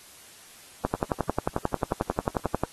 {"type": "click train", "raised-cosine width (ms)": 1, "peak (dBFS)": -10, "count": 21, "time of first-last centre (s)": [0.85, 2.636], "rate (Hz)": 11.2, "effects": ["white hiss -50 dBFS RMS until 2.72 s", "AAC 32 kbps"]}